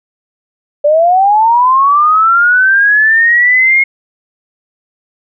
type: linear sweep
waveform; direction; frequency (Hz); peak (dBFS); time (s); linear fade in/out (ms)
sine; up; 575 to 2163; -5; 0.84-3.84; 10
effects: none